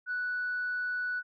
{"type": "tone", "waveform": "sine", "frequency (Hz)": 1480, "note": "F#6", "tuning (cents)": 0, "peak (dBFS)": -29, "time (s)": [0.06, 1.23], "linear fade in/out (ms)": 50, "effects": ["tanh soft clip ceiling -26 dBFS"]}